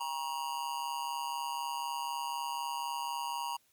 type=tone with amplitude modulation; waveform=square; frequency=948 Hz; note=A#5; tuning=29 cents sharp; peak=-31 dBFS; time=0-3.57 s; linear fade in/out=10 ms; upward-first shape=sine; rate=144 Hz; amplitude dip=85%; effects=white hiss -70 dBFS RMS until 3.72 s + MP3 96 kbps